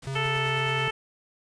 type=noise with tremolo; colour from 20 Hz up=pink; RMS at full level=-44 dBFS; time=0.02-0.91 s; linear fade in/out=5 ms; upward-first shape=sine; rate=9.3 Hz; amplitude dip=85%
type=tone with pitch glide; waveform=square; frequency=135.2 to 133.57 Hz; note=C#3 to C3; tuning=-43 to +36 cents; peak=-30 dBFS; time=0.07-0.88 s; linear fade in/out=0 ms; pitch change=-21 cents; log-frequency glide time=0.35-0.4 s
type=harmonic tone; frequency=440 Hz; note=A4; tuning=in tune; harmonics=1 / 2 / 3 / 4 / 5 / 6 / 7; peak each=-33 / -33 / -33 / -33 / -33 / -33 / -33 dBFS; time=0.15-0.91 s; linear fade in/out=10 ms
effects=resampled to 22050 Hz